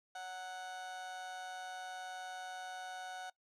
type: tone with amplitude modulation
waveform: 30% pulse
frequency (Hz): 740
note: F#5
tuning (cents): 0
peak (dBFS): -38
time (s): 0.15-3.3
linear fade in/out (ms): 5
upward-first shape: sine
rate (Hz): 179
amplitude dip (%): 50
effects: noise-tail reverb RT60 0.1 s tail -21 dB re dry + low-pass 8000 Hz 12 dB/octave